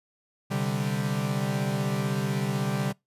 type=chord; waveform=45% pulse; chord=C suspended second; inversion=none; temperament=equal; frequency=130.81 / 146.83 / 196 Hz; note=C3 / D3 / G3; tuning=0 / 0 / 0 cents; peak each=-30 dBFS; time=0.5-2.93 s; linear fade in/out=20 ms; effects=noise-tail reverb RT60 0.2 s tail -25 dB re dry + resampled to 32000 Hz